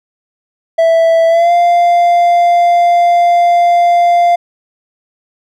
triangle tone with pitch glide, 659.3 to 695.7 Hz, E5 to F5, 0 to -7 cents, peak -4 dBFS, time 0.78-4.36 s, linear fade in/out 10 ms, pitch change +93 cents, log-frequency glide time 1.28-1.52 s, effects none

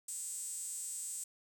sawtooth tone with high-pass filter, 351.6 Hz, F4, 12 cents sharp, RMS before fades -42 dBFS, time 0.08-1.24 s, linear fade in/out 5 ms, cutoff 8000 Hz, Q 8.3, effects none

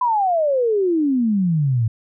sine exponential sweep, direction down, 1019 to 107.8 Hz, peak -15 dBFS, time 0.01-1.88 s, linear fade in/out 5 ms, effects none

